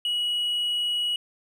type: tone with hard clipping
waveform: sine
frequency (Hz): 2916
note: F#7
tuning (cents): -26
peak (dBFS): -24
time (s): 0.05-1.16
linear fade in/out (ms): 2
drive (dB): 2
effects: none